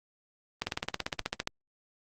slowing click train, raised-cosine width 0.2 ms, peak -12 dBFS, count 15, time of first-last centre 0.62-1.474 s, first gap 50 ms, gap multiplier 1.03, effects Opus 24 kbps

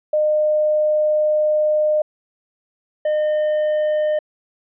sine / triangle tone pair in turn, 609 / 609 Hz, D#5 / D#5, -37 / -37 cents, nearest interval unison, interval 0 cents, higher neither, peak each -14 / -14 dBFS, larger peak neither, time 0.13-2.02 / 3.05-4.19 s, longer first, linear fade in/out 5 ms, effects resampled to 8000 Hz

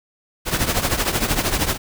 pink noise with tremolo, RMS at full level -17 dBFS, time 0.45-1.78 s, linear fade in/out 50 ms, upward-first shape triangle, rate 13 Hz, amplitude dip 80%, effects none

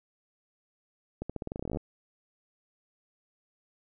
accelerating click train, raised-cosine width 2 ms, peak -21 dBFS, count 17, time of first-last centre 1.22-1.771 s, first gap 76 ms, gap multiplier 0.88, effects none

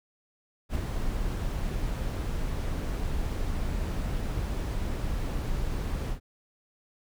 brown noise with ADSR envelope, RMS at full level -26 dBFS, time 0.69-6.2 s, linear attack 68 ms, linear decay 3 ms, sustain -4 dB, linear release 100 ms, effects none

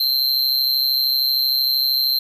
square tone with amplitude modulation, 4132 Hz, C8, 22 cents flat, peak -13 dBFS, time 0-2.19 s, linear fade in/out 5 ms, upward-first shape sine, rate 133 Hz, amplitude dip 85%, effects none

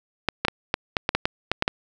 clicks, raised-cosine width 0.3 ms, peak -4 dBFS, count 11, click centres 0.287 / 0.45 / 0.483 / 0.741 / 0.968 / 1.091 / 1.15 / 1.255 / 1.516 / 1.624 / 1.679 s, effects none

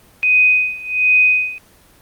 sine tone with tremolo, 2500 Hz, D#7, 8 cents sharp, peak -8 dBFS, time 0.23-1.58 s, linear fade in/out 0 ms, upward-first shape sine, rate 1.3 Hz, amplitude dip 90%, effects pink hiss -49 dBFS RMS until 2.01 s + Opus 24 kbps

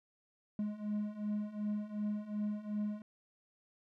triangle beating tone pair, 207.7 / 210.4 Hz, G#3 / G#3, 0 / +23 cents, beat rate 2.7 Hz, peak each -38 / -35 dBFS, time 0.59-3.02 s, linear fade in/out 2 ms, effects none

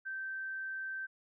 sine tone, 1555 Hz, G6, 14 cents flat, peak -37 dBFS, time 0.05-1.07 s, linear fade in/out 20 ms, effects none

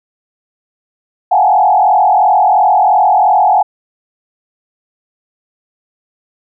sine tone with frequency modulation, 788 Hz, G5, 9 cents sharp, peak -6 dBFS, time 1.31-3.63 s, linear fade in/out 10 ms, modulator 42.9 Hz, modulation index 2, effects none

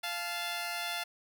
10% pulse tone pair together, 695 / 869.3 Hz, F5 / A5, -9 / -21 cents, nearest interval major third, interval 388 cents, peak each -27 / -31 dBFS, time 0.03-1.04 s, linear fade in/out 10 ms, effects none

